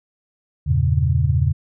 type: chord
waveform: sine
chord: E diminished seventh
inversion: none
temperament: equal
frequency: 82.41 / 98 / 116.54 / 138.59 Hz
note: E2 / G2 / Bb2 / Db3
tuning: 0 / 0 / 0 / 0 cents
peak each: -19 / -23 / -21 / -19 dBFS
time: 0.66-1.53 s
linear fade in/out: 20 ms
effects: none